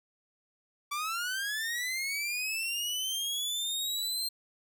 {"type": "linear sweep", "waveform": "sawtooth", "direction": "up", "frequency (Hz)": [1146, 4186], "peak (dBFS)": -28, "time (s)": [0.91, 4.29], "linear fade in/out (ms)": 10, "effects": []}